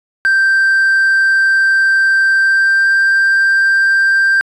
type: tone with pitch glide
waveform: triangle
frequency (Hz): 1568 to 1578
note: G6 to G6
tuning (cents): 0 to +11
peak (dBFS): -6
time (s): 0.25-4.41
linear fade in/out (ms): 0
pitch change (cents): +11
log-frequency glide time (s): 2.4-2.9
effects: tanh soft clip ceiling -2 dBFS + resampled to 24000 Hz